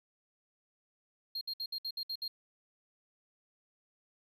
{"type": "tone bursts", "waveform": "triangle", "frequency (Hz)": 4223, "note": "C8", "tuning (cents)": 15, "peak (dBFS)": -34, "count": 8, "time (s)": [1.35, 2.28], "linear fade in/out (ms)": 5, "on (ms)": 62, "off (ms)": 62, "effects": []}